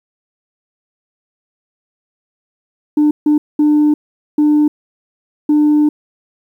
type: tone bursts at uneven times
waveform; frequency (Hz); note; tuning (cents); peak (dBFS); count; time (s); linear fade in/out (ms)
sine; 298.9; D4; +31; -6; 5; 2.97-3.11 / 3.26-3.38 / 3.59-3.94 / 4.38-4.68 / 5.49-5.89; 5
effects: tanh soft clip ceiling -6 dBFS + 8-bit